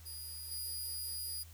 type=tone with level steps; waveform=10% pulse; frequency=4885 Hz; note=D#8; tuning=33 cents flat; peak=-37 / -32 dBFS; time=0.05-1.44 s; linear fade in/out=20 ms; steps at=0.51 s; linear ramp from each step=5 ms; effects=added 82 Hz sine -52 dBFS peak until 1.53 s + white hiss -60 dBFS RMS until 1.53 s